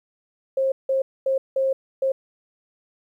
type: tone bursts at uneven times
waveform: sine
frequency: 534 Hz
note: C5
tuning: 35 cents sharp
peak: -18 dBFS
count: 5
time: 0.57-0.72 / 0.89-1.02 / 1.26-1.38 / 1.56-1.73 / 2.02-2.12 s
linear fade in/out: 5 ms
effects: 10-bit